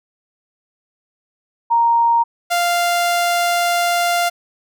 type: tone pair in turn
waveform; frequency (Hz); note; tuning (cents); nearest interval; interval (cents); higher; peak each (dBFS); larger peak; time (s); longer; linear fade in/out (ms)
sine / sawtooth; 932.3 / 696.5; A#5 / F5; 0 / -5; perfect fourth; 505; first; -11; neither; 1.7-2.24 / 2.5-4.3; second; 20
effects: none